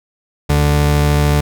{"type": "tone pair together", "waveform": "45% pulse", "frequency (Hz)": [73.42, 146.84], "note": ["D2", "D3"], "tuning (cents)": [0, 0], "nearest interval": "octave", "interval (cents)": 1200, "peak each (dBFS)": -14, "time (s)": [0.49, 1.41], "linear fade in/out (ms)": 10, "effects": []}